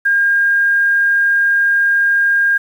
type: tone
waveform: sine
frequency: 1613 Hz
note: G6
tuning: 49 cents sharp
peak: -10 dBFS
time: 0.05-2.58 s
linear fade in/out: 10 ms
effects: 7-bit